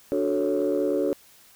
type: chord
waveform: sine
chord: D major seventh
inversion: none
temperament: equal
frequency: 293.7 / 370 / 440 / 554.4 Hz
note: D4 / F#4 / A4 / C#5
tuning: 0 / 0 / 0 / 0 cents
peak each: -26 dBFS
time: 0.12-1.13 s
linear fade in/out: 0 ms
effects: tanh soft clip ceiling -15 dBFS + white hiss -54 dBFS RMS until 1.55 s